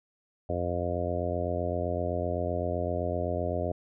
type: harmonic tone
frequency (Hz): 87.8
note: F2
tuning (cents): +10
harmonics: 1 / 2 / 3 / 4 / 5 / 6 / 7 / 8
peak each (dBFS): -33 / -39 / -38 / -38 / -37 / -36 / -33 / -38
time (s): 0.49-3.72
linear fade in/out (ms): 5
effects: none